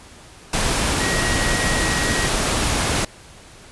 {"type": "tone in noise", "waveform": "sine", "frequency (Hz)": 1900, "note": "A#6", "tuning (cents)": 33, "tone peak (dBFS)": -25, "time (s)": [1, 2.27], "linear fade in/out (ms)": 5, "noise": "pink", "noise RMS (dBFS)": -20, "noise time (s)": [0.53, 3.05], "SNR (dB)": -8, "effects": ["pink hiss -44 dBFS RMS until 3.71 s", "resampled to 24000 Hz"]}